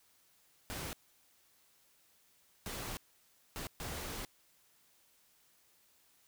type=noise bursts at uneven times; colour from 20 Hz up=pink; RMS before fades=-42 dBFS; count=4; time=0.7-0.93 / 2.66-2.97 / 3.56-3.67 / 3.8-4.25 s; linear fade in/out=0 ms; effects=white hiss -69 dBFS RMS until 6.27 s